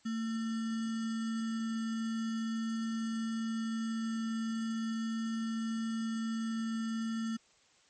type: tone with sample-and-hold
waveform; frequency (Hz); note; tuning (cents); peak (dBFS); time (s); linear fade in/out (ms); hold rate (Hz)
sine; 225.2; A3; +40; -32; 0.05-7.37; 10; 1575
effects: white hiss -66 dBFS RMS until 7.89 s + MP3 32 kbps